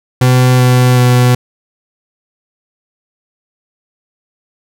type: tone with pitch steps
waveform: 40% pulse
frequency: 126.7 / 125.46 / 124.24 Hz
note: B2 / B2 / B2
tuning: +45 / +28 / +11 cents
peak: -5 dBFS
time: 0.21-1.35 s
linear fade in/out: 5 ms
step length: 380 ms
effects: none